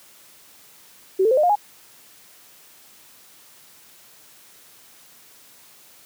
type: tone with pitch steps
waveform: sine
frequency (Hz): 380 / 444.1 / 519.1 / 606.7 / 709.1 / 828.8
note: F#4 / A4 / C5 / D#5 / F5 / G#5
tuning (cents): +46 / +16 / -14 / -44 / +26 / -4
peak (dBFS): -14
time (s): 1.19-1.556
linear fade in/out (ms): 10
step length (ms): 61
effects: white hiss -50 dBFS RMS until 6.05 s + high-pass 100 Hz 12 dB/octave